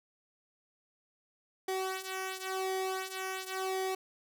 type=tone with flanger; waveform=sawtooth; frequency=378.4 Hz; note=F#4; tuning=39 cents sharp; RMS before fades=-36 dBFS; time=1.68-3.95 s; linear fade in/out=5 ms; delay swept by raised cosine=1.9 to 2.9 ms; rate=0.94 Hz; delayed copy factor=-0.75; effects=none